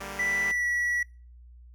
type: chord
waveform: 5% pulse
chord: G minor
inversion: second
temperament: equal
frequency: 146.83 / 196 / 233.1 Hz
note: D3 / G3 / Bb3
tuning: 0 / 0 / 0 cents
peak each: -32 / -27 / -31 dBFS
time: 0-0.52 s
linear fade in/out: 10 ms
type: tone with pitch glide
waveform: triangle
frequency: 1975.5 to 1939.3 Hz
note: B6 to B6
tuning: 0 to -32 cents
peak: -23 dBFS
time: 0.19-1.03 s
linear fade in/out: 5 ms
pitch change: -32 cents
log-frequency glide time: 0.48-0.66 s
effects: noise-tail reverb RT60 0.4 s tail -26 dB re dry + added 60 Hz sine -47 dBFS peak until 1.74 s